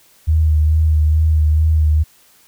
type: tone with vibrato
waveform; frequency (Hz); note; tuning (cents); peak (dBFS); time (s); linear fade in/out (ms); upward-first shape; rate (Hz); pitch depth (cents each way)
sine; 77.78; D#2; 0; -10; 0.27-2.04; 20; sine; 2.3; 30
effects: white hiss -51 dBFS RMS until 2.47 s